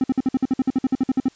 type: tone bursts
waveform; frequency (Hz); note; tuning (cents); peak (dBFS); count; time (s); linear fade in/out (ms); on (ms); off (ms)
triangle; 261.6; C4; 0; -13; 16; 0.01-1.284; 2; 29; 54
effects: white hiss -54 dBFS RMS until 1.35 s + resampled to 16000 Hz